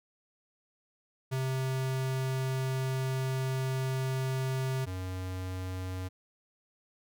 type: tone pair in turn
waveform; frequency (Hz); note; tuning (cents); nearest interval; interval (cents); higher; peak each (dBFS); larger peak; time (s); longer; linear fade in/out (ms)
square; 131.5 / 92.58; C3 / F#2; +9 / +2; tritone; 607; first; -30 / -35; first; 1.31-4.86 / 4.86-6.09; first; 20
effects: none